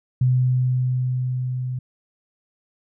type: tone with level ramp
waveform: sine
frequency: 126.9 Hz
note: B2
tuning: 47 cents sharp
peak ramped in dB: -14 to -24 dBFS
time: 0.21-1.79 s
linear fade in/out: 5 ms
effects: none